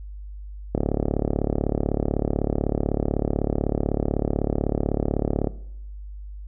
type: click train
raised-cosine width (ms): 2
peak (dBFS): -8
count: 171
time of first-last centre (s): 0.75-5.472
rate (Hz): 36
effects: noise-tail reverb RT60 0.8 s tail -20 dB re dry + added 50 Hz sine -34 dBFS peak until 6.47 s